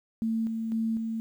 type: tone with tremolo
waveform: sine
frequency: 224.6 Hz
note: A3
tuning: 36 cents sharp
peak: -25 dBFS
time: 0.22-1.2 s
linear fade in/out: 0 ms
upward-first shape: square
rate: 2 Hz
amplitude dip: 35%
effects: 10-bit